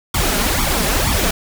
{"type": "noise with flanger", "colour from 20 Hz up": "pink", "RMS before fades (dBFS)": -17, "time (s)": [0.14, 1.31], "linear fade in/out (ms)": 5, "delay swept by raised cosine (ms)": [0.87, 4.97], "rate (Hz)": 2.1, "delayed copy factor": 0.85, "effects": []}